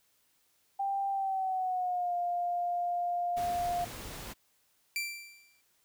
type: tone with pitch glide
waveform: sine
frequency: 789 to 702.9 Hz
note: G5 to F5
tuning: +11 to +11 cents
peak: -29 dBFS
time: 0.79-3.85 s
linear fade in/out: 10 ms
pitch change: -200 cents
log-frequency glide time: 1.1-2.15 s
type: noise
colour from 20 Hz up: pink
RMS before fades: -43 dBFS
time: 3.36-4.34 s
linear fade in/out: 20 ms
type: tone with exponential decay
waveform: sawtooth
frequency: 2349 Hz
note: D7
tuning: in tune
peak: -26 dBFS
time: 4.96-5.61 s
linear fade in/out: 1 ms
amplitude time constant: 140 ms
effects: white hiss -71 dBFS RMS until 5.84 s